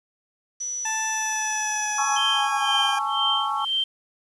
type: tone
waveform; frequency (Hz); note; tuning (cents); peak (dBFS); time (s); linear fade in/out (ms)
sine; 5920; F#8; 0; -27; 0.6-2.18; 10
type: tone with pitch glide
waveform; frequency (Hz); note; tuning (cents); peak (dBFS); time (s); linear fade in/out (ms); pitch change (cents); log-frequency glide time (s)
20% pulse; 880 to 807; A5 to G#5; 0 to -50; -21; 0.85-2.99; 5; -150; 1.08-2.88
type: chord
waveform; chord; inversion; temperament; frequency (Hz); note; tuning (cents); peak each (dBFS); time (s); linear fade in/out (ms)
sine; A major seventh; third; equal with one note detuned; 830.6 / 880 / 1108.7 / 1338.5; G#5 / A5 / C#6 / E6; 0 / 0 / 0 / +26; -29 / -30 / -26 / -30; 1.98-3.65; 5
type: tone with tremolo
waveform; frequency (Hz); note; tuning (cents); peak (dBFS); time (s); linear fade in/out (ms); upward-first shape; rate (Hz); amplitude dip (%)
sine; 3136; G7; 0; -20; 2.16-3.84; 5; sine; 2; 100
effects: resampled to 24000 Hz + 8-bit